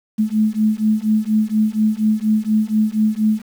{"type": "beating tone pair", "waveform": "sine", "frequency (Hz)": [213.6, 217.8], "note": ["G#3", "A3"], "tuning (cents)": [49, -17], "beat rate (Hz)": 4.2, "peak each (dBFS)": -17, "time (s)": [0.18, 3.42], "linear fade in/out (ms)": 20, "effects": ["7-bit"]}